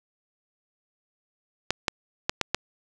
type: clicks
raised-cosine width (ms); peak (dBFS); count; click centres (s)
0.2; -5; 5; 1.706 / 1.882 / 2.295 / 2.413 / 2.546
effects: none